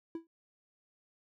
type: tone with exponential decay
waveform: triangle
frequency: 329.6 Hz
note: E4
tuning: in tune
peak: -31 dBFS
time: 0.15-0.27 s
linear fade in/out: 2 ms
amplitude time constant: 25 ms
effects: none